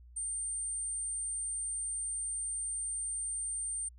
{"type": "tone", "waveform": "sine", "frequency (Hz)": 8870, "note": "C#9", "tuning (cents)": 0, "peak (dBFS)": -33, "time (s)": [0.16, 3.89], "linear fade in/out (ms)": 10, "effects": ["tanh soft clip ceiling -29 dBFS", "added 60 Hz sine -52 dBFS peak until 3.98 s"]}